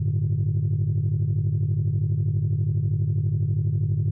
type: chord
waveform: sine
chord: G suspended second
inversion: none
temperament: just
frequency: 98 / 110.25 / 147 Hz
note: G2 / A2 / D3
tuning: 0 / +4 / +2 cents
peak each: -23 dBFS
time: 0-4.11 s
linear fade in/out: 10 ms
effects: tanh soft clip ceiling -16 dBFS

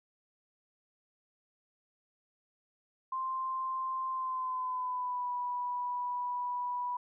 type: tone with pitch glide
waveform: sine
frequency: 1046.5 to 982.1 Hz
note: C6 to B5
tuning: 0 to -10 cents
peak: -32 dBFS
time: 3.12-6.97 s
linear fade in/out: 5 ms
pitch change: -110 cents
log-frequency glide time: 4.1-5.31 s
effects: none

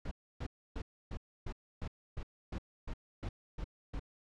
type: noise bursts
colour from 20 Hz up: brown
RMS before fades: -39 dBFS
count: 12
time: 0.05-3.996 s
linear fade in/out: 5 ms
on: 63 ms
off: 290 ms
effects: low-pass 5000 Hz 12 dB/octave

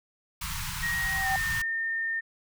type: band-stop noise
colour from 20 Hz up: pink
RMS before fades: -34 dBFS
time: 0.41-1.62 s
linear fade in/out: 5 ms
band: 180 to 890 Hz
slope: 96 dB/octave
type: tone with exponential growth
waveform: sine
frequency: 771 Hz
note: G5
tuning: 29 cents flat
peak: -24 dBFS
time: 0.76-1.36 s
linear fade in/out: 2 ms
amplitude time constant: 130 ms
type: tone with pitch glide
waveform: sine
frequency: 1883 to 1816.8 Hz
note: A#6 to A#6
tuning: +17 to -45 cents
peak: -27 dBFS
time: 0.82-2.21 s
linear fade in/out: 20 ms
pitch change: -62 cents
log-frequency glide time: 1.22-1.27 s
effects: none

